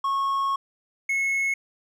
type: tone pair in turn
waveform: triangle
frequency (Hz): 1096 / 2184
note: C#6 / C#7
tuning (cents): -20 / -26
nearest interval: octave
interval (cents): 1194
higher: second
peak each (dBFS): -20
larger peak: neither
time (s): 0.04-0.56 / 1.09-1.54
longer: first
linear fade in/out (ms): 5
effects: none